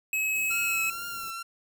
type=tone; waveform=square; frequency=2567 Hz; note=E7; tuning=47 cents flat; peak=-26 dBFS; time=0.13-0.9 s; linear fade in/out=2 ms
type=band-stop noise; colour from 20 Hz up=white; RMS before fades=-43 dBFS; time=0.35-1.31 s; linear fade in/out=5 ms; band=430 to 11000 Hz; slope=12 dB/octave
type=tone with vibrato; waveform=sawtooth; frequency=1370 Hz; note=F6; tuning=34 cents flat; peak=-31 dBFS; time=0.5-1.43 s; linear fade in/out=10 ms; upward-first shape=triangle; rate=2.2 Hz; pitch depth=43 cents each way
effects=none